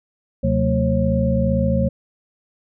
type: tone cluster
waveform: sine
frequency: 74.9 / 128.3 / 183.4 / 225.7 / 542 Hz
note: D2 / C3 / F#3 / A3 / C#5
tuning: +35 / -34 / -15 / +44 / -39 cents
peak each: -22 dBFS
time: 0.43-1.89 s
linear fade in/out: 10 ms
effects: none